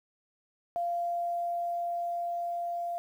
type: tone with level ramp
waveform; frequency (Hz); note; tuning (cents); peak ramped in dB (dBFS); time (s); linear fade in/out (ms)
sine; 692; F5; -16; -28 to -31; 0.76-2.98; 0
effects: 10-bit